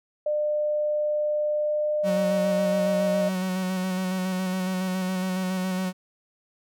sine tone with pitch glide, 600 to 609.8 Hz, D5 to D#5, +37 to -35 cents, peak -22 dBFS, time 0.26-3.29 s, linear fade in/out 5 ms, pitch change +28 cents, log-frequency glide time 1.55-3.12 s
45% pulse tone with vibrato, 185.8 Hz, F#3, 7 cents sharp, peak -25 dBFS, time 2.03-5.93 s, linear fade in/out 50 ms, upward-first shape square, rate 7.2 Hz, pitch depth 19 cents each way
effects none

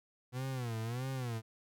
40% pulse tone with vibrato, 121.9 Hz, B2, 22 cents flat, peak -35 dBFS, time 0.32-1.42 s, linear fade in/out 50 ms, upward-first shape sine, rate 1.6 Hz, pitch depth 160 cents each way, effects none

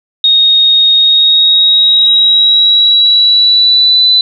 sine tone with pitch glide, 3729 to 3997 Hz, A#7 to B7, 0 to +20 cents, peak -4 dBFS, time 0.24-4.21 s, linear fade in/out 2 ms, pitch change +120 cents, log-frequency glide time 0.96-4.1 s, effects none

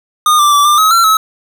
square tone with pitch steps, 1225 / 1177 / 1159 / 1192 / 1277 / 1358 / 1292 Hz, D#6 / D6 / D6 / D6 / D#6 / F6 / E6, -27 / +3 / -23 / +25 / +45 / -49 / -35 cents, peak -7 dBFS, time 0.26-1.17 s, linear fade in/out 2 ms, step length 130 ms, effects none

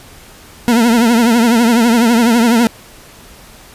40% pulse tone with vibrato, 233.1 Hz, A#3, in tune, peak -7 dBFS, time 0.68-2.67 s, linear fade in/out 0 ms, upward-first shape triangle, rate 12 Hz, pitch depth 110 cents each way, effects pink hiss -39 dBFS RMS until 3.74 s + resampled to 32000 Hz

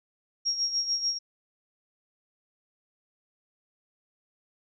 sine tone with tremolo, 5588 Hz, F8, in tune, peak -23 dBFS, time 0.45-1.19 s, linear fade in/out 20 ms, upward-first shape sine, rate 6.8 Hz, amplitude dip 65%, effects none

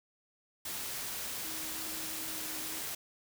sine tone in noise, 316.6 Hz, D#4, 30 cents sharp, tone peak -49 dBFS, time 1.44-2.79 s, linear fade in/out 5 ms, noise white, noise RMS -39 dBFS, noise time 0.65-2.95 s, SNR -13 dB, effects none

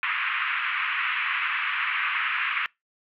white band-pass noise, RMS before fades -27 dBFS, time 0.03-2.66 s, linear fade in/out 0 ms, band 1100 to 2700 Hz, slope 48 dB/octave, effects noise-tail reverb RT60 0.2 s tail -25 dB re dry

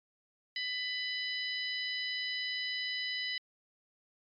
harmonic tone, 997 Hz, B5, 16 cents sharp, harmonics 2 / 3 / 4 / 5, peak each -37 / -39 / -40 / -41 dBFS, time 0.56-3.38 s, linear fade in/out 2 ms, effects MP3 64 kbps

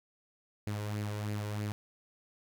sawtooth tone with flanger, 104.6 Hz, G#2, 13 cents sharp, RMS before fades -36 dBFS, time 0.67-1.72 s, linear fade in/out 0 ms, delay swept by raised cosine 0.42 to 2.12 ms, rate 3.1 Hz, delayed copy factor +0.5, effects none

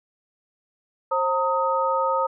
sine tone cluster, 532 / 916 / 1257 Hz, C5 / A#5 / D#6, +29 / -31 / +17 cents, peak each -24 dBFS, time 1.11-2.27 s, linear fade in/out 10 ms, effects none

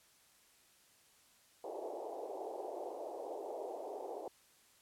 pink band-pass noise, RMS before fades -44 dBFS, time 1.64-4.28 s, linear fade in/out 2 ms, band 360 to 830 Hz, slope 48 dB/octave, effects white hiss -67 dBFS RMS until 4.81 s + low-pass 12000 Hz 12 dB/octave

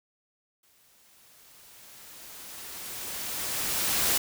white noise with exponential growth, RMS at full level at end -24 dBFS, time 0.63-4.18 s, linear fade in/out 5 ms, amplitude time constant 770 ms, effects none

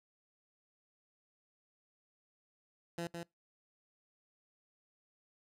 15% pulse tone with echo, 170 Hz, F3, 46 cents flat, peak -31 dBFS, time 2.98-3.07 s, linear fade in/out 2 ms, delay 160 ms, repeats 1, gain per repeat -4 dB, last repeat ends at 3.23 s, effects noise-tail reverb RT60 0.2 s tail -24 dB re dry + low-pass 12000 Hz 12 dB/octave

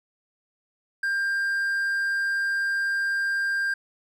triangle tone, 1594 Hz, G6, 28 cents sharp, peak -21 dBFS, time 1.03-3.74 s, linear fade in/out 5 ms, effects none

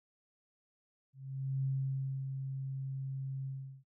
sine tone with ADSR envelope, 134.5 Hz, C3, 48 cents sharp, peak -30 dBFS, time 1.13-3.84 s, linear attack 510 ms, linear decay 610 ms, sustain -6 dB, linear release 380 ms, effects noise-tail reverb RT60 0.1 s tail -25 dB re dry

